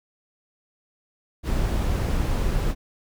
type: noise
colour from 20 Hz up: brown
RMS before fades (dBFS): -23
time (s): 1.43-2.75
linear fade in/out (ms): 50
effects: none